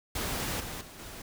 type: noise with level steps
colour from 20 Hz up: pink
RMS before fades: -33 / -39 / -48 / -44 dBFS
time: 0.15-1.22 s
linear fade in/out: 5 ms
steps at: 0.6 / 0.81 / 0.99 s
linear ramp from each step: 2 ms
effects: none